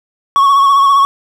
triangle tone with vibrato, 1108.7 Hz, C#6, in tune, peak -4 dBFS, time 0.36-1.05 s, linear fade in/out 0 ms, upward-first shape sine, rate 15 Hz, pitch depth 35 cents each way, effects 7-bit

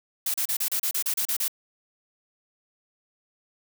blue noise bursts, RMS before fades -26 dBFS, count 11, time 0.26-1.481 s, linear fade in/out 5 ms, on 81 ms, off 33 ms, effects none

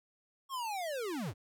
square linear sweep, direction down, 1108.7 to 71.5 Hz, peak -36 dBFS, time 0.49-1.34 s, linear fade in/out 50 ms, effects none

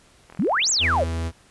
click train, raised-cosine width 0.5 ms, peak -28 dBFS, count 30, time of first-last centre 0.3-1.011 s, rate 40.8 Hz
sine exponential two-way sweep, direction up then down, 159 to 7960 to 480.9 Hz, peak -18 dBFS, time 0.39-1.04 s, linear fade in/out 5 ms, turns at 0.7 s
45% pulse tone, 82.4 Hz, E2, in tune, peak -24 dBFS, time 0.79-1.32 s, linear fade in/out 50 ms
effects pink hiss -55 dBFS RMS until 1.5 s + resampled to 24000 Hz

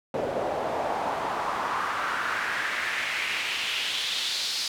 pink noise with band-pass filter sweep, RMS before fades -29 dBFS, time 0.14-4.68 s, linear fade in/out 2 ms, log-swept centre 520 to 4600 Hz, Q 2.6, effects none

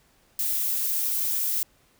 violet noise, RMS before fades -26 dBFS, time 0.39-1.63 s, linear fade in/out 2 ms, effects pink hiss -62 dBFS RMS until 1.99 s

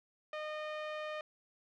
sawtooth tone with low-pass filter, 612 Hz, D#5, 29 cents flat, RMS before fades -41 dBFS, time 0.33-1.21 s, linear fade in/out 2 ms, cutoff 2700 Hz, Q 1.2, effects none

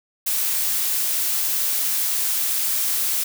blue noise, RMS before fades -22 dBFS, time 0.26-3.24 s, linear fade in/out 10 ms, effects none

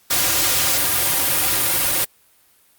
white noise with comb filter, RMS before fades -18 dBFS, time 0.1-2.05 s, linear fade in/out 10 ms, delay 4.6 ms, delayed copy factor -1, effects white hiss -56 dBFS RMS until 2.78 s + Opus 48 kbps

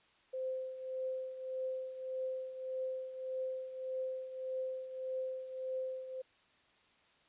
sine tone with tremolo, 519 Hz, C5, 14 cents flat, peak -34 dBFS, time 0.33-6.22 s, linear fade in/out 10 ms, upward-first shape triangle, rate 1.7 Hz, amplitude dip 70%, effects white hiss -68 dBFS RMS until 7.28 s + resampled to 8000 Hz

